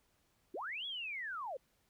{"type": "linear two-way sweep", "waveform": "sine", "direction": "up then down", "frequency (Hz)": [277.2, 3414, 476.5], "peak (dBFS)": -39, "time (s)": [0.54, 1.57], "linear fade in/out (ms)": 5, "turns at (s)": 0.86, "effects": ["pink hiss -75 dBFS RMS until 1.89 s"]}